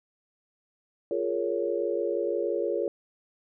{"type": "chord", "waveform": "sine", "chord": "Bb minor seventh", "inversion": "second", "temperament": "equal with one note detuned", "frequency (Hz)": [349.2, 415.3, 466.2, 557.3], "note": ["F4", "Ab4", "Bb4", "Db5"], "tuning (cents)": [0, 0, 0, 9], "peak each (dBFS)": -31, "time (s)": [1.11, 2.88], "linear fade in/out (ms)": 2, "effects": []}